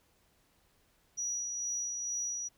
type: tone with tremolo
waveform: sine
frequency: 5820 Hz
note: F#8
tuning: 29 cents flat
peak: -31 dBFS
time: 1.17-2.49 s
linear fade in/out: 20 ms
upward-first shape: sine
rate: 2.2 Hz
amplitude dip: 35%
effects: tanh soft clip ceiling -28 dBFS + pink hiss -70 dBFS RMS until 2.57 s